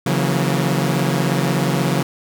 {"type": "chord", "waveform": "sawtooth", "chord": "F# dominant seventh", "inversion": "second", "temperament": "equal with one note detuned", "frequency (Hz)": [138.59, 164.81, 181.4, 233.1], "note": ["C#3", "E3", "F#3", "A#3"], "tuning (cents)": [0, 0, -34, 0], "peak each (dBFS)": [-16, -18, -18, -22], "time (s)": [0.06, 2.03], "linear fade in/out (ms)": 5, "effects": []}